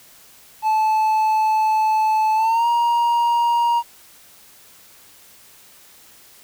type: tone with pitch glide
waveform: triangle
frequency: 870 to 943.3 Hz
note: A5 to A#5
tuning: -20 to +20 cents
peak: -13 dBFS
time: 0.62-3.83 s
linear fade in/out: 50 ms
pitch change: +140 cents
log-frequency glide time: 2.35-2.67 s
effects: white hiss -48 dBFS RMS until 6.43 s